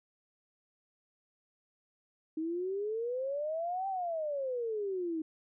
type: exponential two-way sweep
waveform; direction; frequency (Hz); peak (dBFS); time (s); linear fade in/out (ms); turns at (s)
sine; up then down; 311.1 to 787 to 311.1; -32; 2.37-5.22; 5; 3.88
effects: none